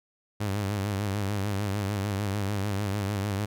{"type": "tone with vibrato", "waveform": "sawtooth", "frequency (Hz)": 100.8, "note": "G2", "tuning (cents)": 49, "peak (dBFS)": -23, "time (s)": [0.4, 3.46], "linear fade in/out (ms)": 10, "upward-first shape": "sine", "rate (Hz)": 6.7, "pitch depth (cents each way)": 79, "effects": []}